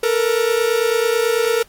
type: tone pair together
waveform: 45% pulse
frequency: 445.9 / 475 Hz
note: A4 / A#4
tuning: +23 / +33 cents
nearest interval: minor second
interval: 110 cents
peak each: -18 / -18 dBFS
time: 0.03-1.63 s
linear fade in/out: 5 ms
effects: pink hiss -52 dBFS RMS until 1.68 s + AAC 64 kbps